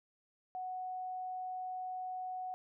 sine tone, 740 Hz, F#5, in tune, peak -38 dBFS, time 0.55-2.54 s, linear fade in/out 0 ms, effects none

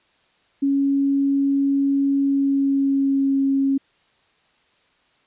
sine tone with pitch glide, 277.2 to 272.9 Hz, C#4 to C#4, 0 to -27 cents, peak -16 dBFS, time 0.62-3.78 s, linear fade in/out 10 ms, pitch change -27 cents, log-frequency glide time 2.19-3.4 s, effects white hiss -61 dBFS RMS until 5.26 s + resampled to 8000 Hz

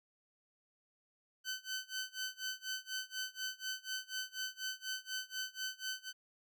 15% pulse tone with tremolo, 1523 Hz, F#6, 50 cents sharp, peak -30 dBFS, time 1.44-6.13 s, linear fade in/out 50 ms, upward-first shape sine, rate 4.1 Hz, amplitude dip 95%, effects none

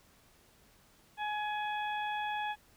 harmonic tone, 841 Hz, G#5, 22 cents sharp, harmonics 1 / 2 / 3 / 4, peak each -34 / -40 / -44 / -46 dBFS, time 1.17-2.56 s, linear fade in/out 50 ms, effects pink hiss -64 dBFS RMS until 2.76 s

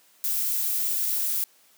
violet noise, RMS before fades -26 dBFS, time 0.24-1.44 s, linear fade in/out 0 ms, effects white hiss -59 dBFS RMS until 1.77 s + high-pass 200 Hz 12 dB/octave

